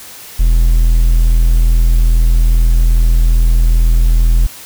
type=tone; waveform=triangle; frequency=41.2 Hz; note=E1; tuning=in tune; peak=-4 dBFS; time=0.39-4.47 s; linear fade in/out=10 ms; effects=white hiss -33 dBFS RMS until 4.65 s